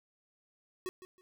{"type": "tone with echo", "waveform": "square", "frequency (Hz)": 370, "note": "F#4", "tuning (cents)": 0, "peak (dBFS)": -36, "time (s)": [0.86, 0.89], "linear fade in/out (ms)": 0, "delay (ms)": 160, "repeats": 2, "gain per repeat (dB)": -13, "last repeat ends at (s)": 1.21, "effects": []}